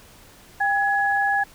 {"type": "tone pair together", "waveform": "sine", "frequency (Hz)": [800, 1682.5], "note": ["G5", "G#6"], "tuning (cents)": [35, 22], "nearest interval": "octave + minor second", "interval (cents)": 1287, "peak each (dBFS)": -21, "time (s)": [0.6, 1.44], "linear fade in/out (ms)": 10, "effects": ["pink hiss -49 dBFS RMS until 1.54 s"]}